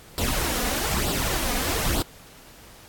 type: noise with flanger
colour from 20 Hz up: pink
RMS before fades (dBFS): -25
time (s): 0.18-2.02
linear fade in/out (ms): 0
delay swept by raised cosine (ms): 0.23 to 4.13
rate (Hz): 1.1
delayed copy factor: +0.65
effects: pink hiss -48 dBFS RMS until 2.88 s + AAC 64 kbps